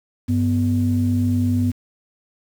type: tone pair together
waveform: sine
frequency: 98 / 246.9 Hz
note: G2 / B3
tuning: 0 / 0 cents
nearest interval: octave + major third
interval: 1600 cents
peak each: -18 dBFS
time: 0.28-1.72 s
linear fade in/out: 20 ms
effects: tanh soft clip ceiling -9 dBFS + 7-bit